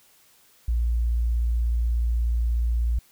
sine tone, 58.27 Hz, A#1, in tune, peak -20 dBFS, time 0.68-2.99 s, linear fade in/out 5 ms, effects white hiss -58 dBFS RMS until 3.11 s

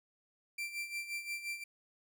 40% pulse tone with tremolo, 2354 Hz, D7, 3 cents sharp, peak -35 dBFS, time 0.58-1.64 s, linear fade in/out 5 ms, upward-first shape sine, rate 5.7 Hz, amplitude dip 70%, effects none

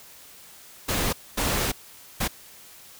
pink noise bursts at uneven times, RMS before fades -25 dBFS, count 3, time 0.88-1.13 / 1.37-1.72 / 2.2-2.28 s, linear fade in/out 10 ms, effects white hiss -48 dBFS RMS until 2.99 s

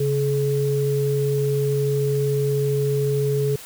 sine tone pair together, 137.47 / 425.5 Hz, C#3 / G#4, -14 / +42 cents, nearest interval octave + minor sixth, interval 1956 cents, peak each -21 dBFS, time 0-3.56 s, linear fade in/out 5 ms, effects white hiss -40 dBFS RMS until 3.65 s

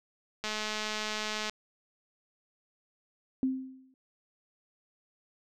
click train, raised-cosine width 0.2 ms, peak -17 dBFS, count 227, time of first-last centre 0.44-1.496 s, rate 214 Hz
sine tone with exponential decay, 261.6 Hz, C4, in tune, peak -23 dBFS, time 3.43-3.94 s, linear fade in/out 1 ms, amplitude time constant 110 ms
effects none

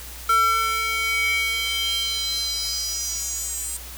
square tone with high-pass filter sweep, 450.1 Hz, A4, 39 cents sharp, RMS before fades -24 dBFS, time 0.29-3.77 s, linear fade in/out 5 ms, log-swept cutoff 1300 to 8600 Hz, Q 4.6, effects added 60 Hz sine -39 dBFS peak until 3.97 s + white hiss -39 dBFS RMS until 3.97 s

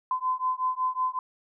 sine beating tone pair, 1020 / 1025.4 Hz, C6 / C6, -44 / -35 cents, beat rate 5.4 Hz, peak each -28 dBFS, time 0.11-1.19 s, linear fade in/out 2 ms, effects none

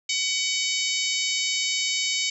harmonic tone, 752 Hz, F#5, 28 cents sharp, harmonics 3 / 4 / 5 / 6 / 7 / 8 / 9 / 10, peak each -29 / -30 / -31 / -32 / -32 / -33 / -34 / -34 dBFS, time 0.09-2.3 s, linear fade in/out 5 ms, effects none

